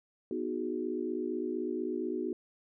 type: chord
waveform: sine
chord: G# minor seventh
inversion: first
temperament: equal with one note detuned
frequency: 246.9 / 311.1 / 366.8 / 415.3 Hz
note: B3 / D#4 / F#4 / G#4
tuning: 0 / 0 / -15 / 0 cents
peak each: -38 / -37 / -35 / -40 dBFS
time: 0.31-2.33 s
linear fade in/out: 2 ms
effects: none